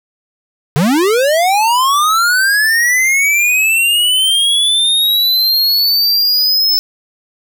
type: linear sweep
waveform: square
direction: up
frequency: 133.4 to 5270 Hz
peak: -10 dBFS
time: 0.76-6.79 s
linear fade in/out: 0 ms
effects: none